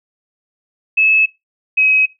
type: tone pair in turn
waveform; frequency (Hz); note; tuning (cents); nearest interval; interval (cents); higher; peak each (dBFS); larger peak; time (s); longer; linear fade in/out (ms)
sine; 2596 / 2544; E7 / D#7; -27 / +38; unison; 35; first; -9; neither; 0.97-1.26 / 1.77-2.06; neither; 10
effects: noise-tail reverb RT60 0.2 s tail -18 dB re dry